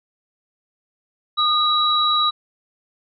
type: tone pair together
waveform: sine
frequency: 1226 / 3892 Hz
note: D#6 / B7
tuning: -26 / -26 cents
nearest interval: octave + minor sixth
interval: 2000 cents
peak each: -18 dBFS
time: 1.37-2.31 s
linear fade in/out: 20 ms
effects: none